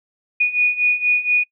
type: beating tone pair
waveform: sine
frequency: 2461 / 2465.2 Hz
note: D#7 / D#7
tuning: -20 / -17 cents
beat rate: 4.2 Hz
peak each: -19 / -16 dBFS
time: 0.4-1.44 s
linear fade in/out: 10 ms
effects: noise-tail reverb RT60 0.1 s tail -25 dB re dry